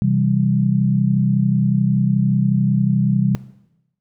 sine chord, C major, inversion none, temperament equal, 130.81 / 164.81 / 196 Hz, C3 / E3 / G3, 0 / 0 / 0 cents, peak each -17 / -21 / -18 dBFS, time 0.02-3.35 s, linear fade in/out 0 ms, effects noise-tail reverb RT60 0.9 s tail -18 dB re dry

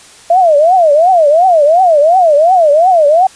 sine tone with vibrato, 659.3 Hz, E5, in tune, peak -4 dBFS, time 0.3-3.27 s, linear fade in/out 5 ms, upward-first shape triangle, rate 2.8 Hz, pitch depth 280 cents each way, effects white hiss -38 dBFS RMS until 3.35 s + resampled to 22050 Hz

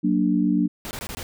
sine chord, Gb augmented, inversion none, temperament equal, 185 / 233.1 / 293.7 Hz, Gb3 / Bb3 / D4, 0 / 0 / 0 cents, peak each -22 / -23 / -21 dBFS, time 0.03-0.68 s, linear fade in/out 20 ms
pink noise bursts, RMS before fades -33 dBFS, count 5, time 0.85-1.229 s, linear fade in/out 0 ms, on 59 ms, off 21 ms
effects none

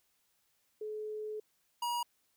sine / square tone pair in turn, 428 / 956.7 Hz, A4 / A#5, -48 / +45 cents, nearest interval octave + major second, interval 1393 cents, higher second, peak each -37 / -33 dBFS, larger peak second, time 0.81-1.4 / 1.82-2.03 s, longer first, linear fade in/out 5 ms, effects white hiss -75 dBFS RMS until 2.36 s

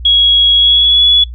sine tone with pitch glide, 3322 to 3400 Hz, G#7 to G#7, 0 to +40 cents, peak -5 dBFS, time 0.05-1.24 s, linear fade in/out 5 ms, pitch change +40 cents, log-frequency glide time 0.55-1.03 s, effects noise-tail reverb RT60 0.1 s tail -18 dB re dry + added 60 Hz sine -23 dBFS peak until 1.34 s

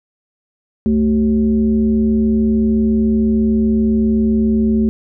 sine tone with frequency modulation, 221.6 Hz, A3, 13 cents sharp, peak -11 dBFS, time 0.86-4.89 s, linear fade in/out 0 ms, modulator 157 Hz, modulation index 0.61, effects none

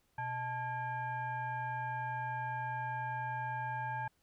sine tone with frequency modulation, 875 Hz, A5, 10 cents flat, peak -35 dBFS, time 0.18-4.08 s, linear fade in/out 5 ms, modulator 751 Hz, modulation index 0.95, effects pink hiss -75 dBFS RMS until 4.22 s

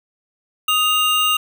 square tone pair together, 1246.9 / 2801 Hz, D#6 / F7, +3 / +4 cents, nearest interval octave + major second, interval 1401 cents, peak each -20 / -17 dBFS, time 0.68-1.37 s, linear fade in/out 5 ms, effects none

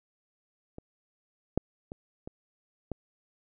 clicks, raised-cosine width 2 ms, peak -28 / -11 / -26 / -26 / -20 dBFS, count 5, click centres 0.784 / 1.576 / 1.919 / 2.275 / 2.917 s, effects none

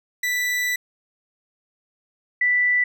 40% pulse / sine tone pair in turn, 1975.5 / 1975.5 Hz, B6 / B6, 0 / 0 cents, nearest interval unison, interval 0 cents, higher neither, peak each -20 / -16 dBFS, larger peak second, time 0.23-0.76 / 2.41-2.84 s, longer first, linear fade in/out 5 ms, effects none

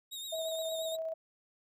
sawtooth tone with vibrato, 3729 Hz, A#7, in tune, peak -37 dBFS, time 0.11-0.97 s, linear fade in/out 20 ms, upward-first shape sine, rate 8.6 Hz, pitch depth 45 cents each way
sine tone with tremolo, 646 Hz, E5, 35 cents flat, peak -33 dBFS, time 0.32-1.14 s, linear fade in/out 10 ms, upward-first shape square, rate 15 Hz, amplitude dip 25%
effects none

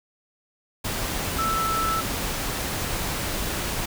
sine tone in noise, 1318.5 Hz, E6, in tune, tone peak -23 dBFS, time 1.38-2.01 s, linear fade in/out 10 ms, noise pink, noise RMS -28 dBFS, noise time 0.84-3.86 s, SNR +2 dB, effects none

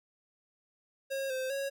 square tone with pitch steps, 542 / 520 / 551 Hz, C#5 / C5 / C#5, -39 / -11 / -11 cents, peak -33 dBFS, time 1.1-1.7 s, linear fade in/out 20 ms, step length 200 ms, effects none

